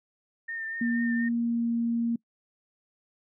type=tone with vibrato; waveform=sine; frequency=1812 Hz; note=A#6; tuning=50 cents flat; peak=-32 dBFS; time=0.48-1.29 s; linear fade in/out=10 ms; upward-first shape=triangle; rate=4.2 Hz; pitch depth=29 cents each way
type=tone with pitch glide; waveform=sine; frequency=236.3 to 233.2 Hz; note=A#3 to A#3; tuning=+24 to +1 cents; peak=-24 dBFS; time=0.81-2.16 s; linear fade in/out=5 ms; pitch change=-23 cents; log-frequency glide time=1.04-1.7 s
effects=noise-tail reverb RT60 0.1 s tail -24 dB re dry